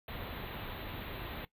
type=band-stop noise; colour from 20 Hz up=pink; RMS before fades=-42 dBFS; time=0.08-1.45 s; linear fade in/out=2 ms; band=4000 to 13000 Hz; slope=96 dB/octave; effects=noise-tail reverb RT60 0.1 s tail -17 dB re dry + resampled to 32000 Hz